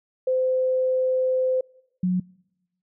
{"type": "tone pair in turn", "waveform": "sine", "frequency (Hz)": [515, 182.08], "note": ["C5", "F#3"], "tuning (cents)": [-28, -28], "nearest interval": "octave + tritone", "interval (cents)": 1800, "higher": "first", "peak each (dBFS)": -19, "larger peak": "neither", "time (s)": [[0.27, 1.61], [2.03, 2.2]], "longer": "first", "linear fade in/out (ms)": 5, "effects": ["noise-tail reverb RT60 1.0 s tail -26 dB re dry"]}